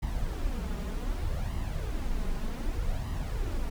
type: noise with flanger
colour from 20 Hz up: brown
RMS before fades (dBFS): -31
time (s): 0.02-3.7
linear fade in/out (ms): 10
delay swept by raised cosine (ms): 1 to 4.9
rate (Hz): 0.65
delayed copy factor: +0.6
effects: none